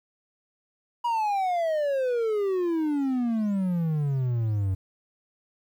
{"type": "exponential sweep", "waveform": "triangle", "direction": "down", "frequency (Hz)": [969, 92.5], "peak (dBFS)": -21, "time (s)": [1.04, 4.75], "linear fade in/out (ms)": 10, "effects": ["10-bit"]}